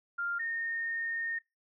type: tone pair in turn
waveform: sine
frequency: 1396.9 / 1836.4 Hz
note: F6 / A#6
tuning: 0 / -26 cents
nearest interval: perfect fourth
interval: 474 cents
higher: second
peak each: -31 / -32 dBFS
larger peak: first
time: 0.18-0.39 / 0.39-1.39 s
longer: second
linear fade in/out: 10 ms
effects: noise-tail reverb RT60 0.2 s tail -19 dB re dry